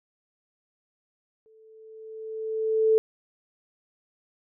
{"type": "tone with exponential growth", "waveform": "sine", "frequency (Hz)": 440, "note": "A4", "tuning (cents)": 0, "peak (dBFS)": -15, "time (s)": [1.46, 2.98], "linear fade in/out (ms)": 0, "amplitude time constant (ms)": 330, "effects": []}